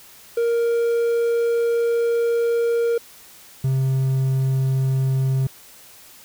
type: tone pair in turn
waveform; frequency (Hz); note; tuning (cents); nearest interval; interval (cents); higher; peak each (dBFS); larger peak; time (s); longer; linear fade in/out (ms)
triangle; 467.4 / 132.76; A#4 / C3; +5 / +26; octave + minor seventh; 2179; first; -15; neither; 0.37-2.98 / 3.64-5.47; first; 5
effects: white hiss -46 dBFS RMS until 6.24 s